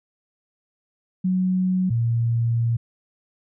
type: tone pair in turn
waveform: sine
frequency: 185 / 116.54 Hz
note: F#3 / A#2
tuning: 0 / 0 cents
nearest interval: minor sixth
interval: 800 cents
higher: first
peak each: -18 dBFS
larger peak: neither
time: 1.24-1.9 / 1.9-2.77 s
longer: second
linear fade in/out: 10 ms
effects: none